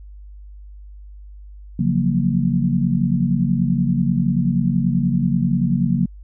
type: chord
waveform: sine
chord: Gb major seventh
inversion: second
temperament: equal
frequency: 138.59 / 174.61 / 185 / 233.1 Hz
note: Db3 / F3 / Gb3 / Bb3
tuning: 0 / 0 / 0 / 0 cents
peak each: -21 dBFS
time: 1.79-6.06 s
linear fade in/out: 5 ms
effects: added 50 Hz sine -36 dBFS peak until 6.23 s